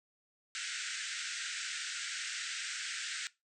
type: band-pass noise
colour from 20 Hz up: pink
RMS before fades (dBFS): -40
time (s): 0.55-3.27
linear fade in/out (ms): 0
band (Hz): 1400 to 8500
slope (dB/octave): 96
effects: noise-tail reverb RT60 0.2 s tail -18 dB re dry